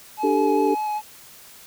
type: tone with vibrato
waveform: triangle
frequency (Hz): 848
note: G#5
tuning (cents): +36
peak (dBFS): -21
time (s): 0.17-1.02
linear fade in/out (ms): 50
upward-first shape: square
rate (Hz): 5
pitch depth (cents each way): 11
type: chord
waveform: sine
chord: D suspended fourth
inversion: none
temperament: equal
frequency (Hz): 293.7 / 392 / 440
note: D4 / G4 / A4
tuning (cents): 0 / 0 / 0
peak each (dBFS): -22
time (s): 0.23-0.75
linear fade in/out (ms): 10
effects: white hiss -46 dBFS RMS until 1.66 s